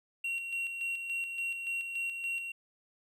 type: tone with tremolo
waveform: triangle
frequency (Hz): 2743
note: F7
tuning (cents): -32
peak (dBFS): -30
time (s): 0.24-2.52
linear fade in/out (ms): 5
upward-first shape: square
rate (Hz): 3.5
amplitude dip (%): 45
effects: none